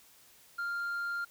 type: tone with tanh clipping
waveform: triangle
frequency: 1396.9 Hz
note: F6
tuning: in tune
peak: -33 dBFS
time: 0.58-1.25 s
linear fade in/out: 10 ms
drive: 7 dB
effects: white hiss -60 dBFS RMS until 1.3 s